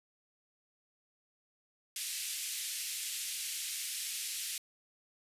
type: band-pass noise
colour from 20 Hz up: white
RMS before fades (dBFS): -39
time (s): 1.96-4.58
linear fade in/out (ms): 2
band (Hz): 2200 to 12000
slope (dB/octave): 24
effects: resampled to 32000 Hz